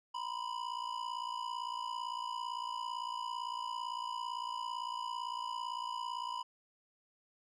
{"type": "ring-modulated tone", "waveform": "square", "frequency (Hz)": 987.8, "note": "B5", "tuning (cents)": 0, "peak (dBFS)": -35, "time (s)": [0.14, 6.43], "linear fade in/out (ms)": 10, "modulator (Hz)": 28.9, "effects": ["low-pass 5000 Hz 12 dB/octave"]}